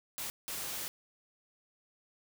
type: noise bursts at uneven times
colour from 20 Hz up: white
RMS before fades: -39 dBFS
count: 2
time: 0.18-0.3 / 0.48-0.88 s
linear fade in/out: 0 ms
effects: none